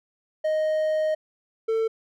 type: tone pair in turn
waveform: triangle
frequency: 622.3 / 447.2 Hz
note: D#5 / A4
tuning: 0 / +28 cents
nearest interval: tritone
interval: 572 cents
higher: first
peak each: -19 dBFS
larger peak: neither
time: 0.44-1.15 / 1.68-1.88 s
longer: first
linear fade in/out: 10 ms
effects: none